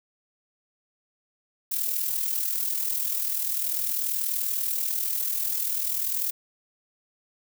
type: noise with amplitude modulation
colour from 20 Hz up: violet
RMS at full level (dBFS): -25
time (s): 1.71-6.31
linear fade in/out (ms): 10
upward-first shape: sine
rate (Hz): 40.4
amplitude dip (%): 55
effects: none